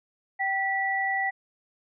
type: tone pair together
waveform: sine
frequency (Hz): 776 / 1955.4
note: G5 / B6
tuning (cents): -18 / -18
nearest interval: octave + major third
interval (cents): 1600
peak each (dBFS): -28 / -26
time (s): 0.39-1.31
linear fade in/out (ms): 20
effects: none